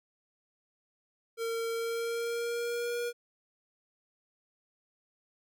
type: tone with pitch glide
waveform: square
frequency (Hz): 458 to 477.7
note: A#4 to A#4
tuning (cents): -31 to +42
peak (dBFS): -32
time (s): 1.37-3.13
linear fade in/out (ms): 50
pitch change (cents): +73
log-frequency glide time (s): 1.7-2.97
effects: none